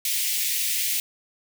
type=high-pass noise; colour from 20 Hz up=white; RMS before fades=-25 dBFS; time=0.05-1 s; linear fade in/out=2 ms; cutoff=2000 Hz; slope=48 dB/octave; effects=none